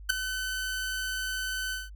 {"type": "tone with ADSR envelope", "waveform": "sawtooth", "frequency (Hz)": 1517, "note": "F#6", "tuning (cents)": 43, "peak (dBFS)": -14, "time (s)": [0.09, 1.9], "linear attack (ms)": 13, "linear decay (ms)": 4, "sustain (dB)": -13, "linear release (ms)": 180, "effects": ["added 50 Hz sine -42 dBFS peak until 1.95 s"]}